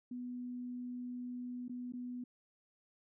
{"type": "tone with dropouts", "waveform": "sine", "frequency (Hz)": 246.9, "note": "B3", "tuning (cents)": 0, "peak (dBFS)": -40, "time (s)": [0.11, 2.24], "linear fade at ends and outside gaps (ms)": 5, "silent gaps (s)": [[1.682, 1.694], [1.923, 1.935]], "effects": []}